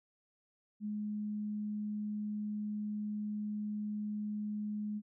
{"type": "tone", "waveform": "sine", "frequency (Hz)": 210, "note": "G#3", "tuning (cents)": 19, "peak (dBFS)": -35, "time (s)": [0.8, 5.02], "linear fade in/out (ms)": 50, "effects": []}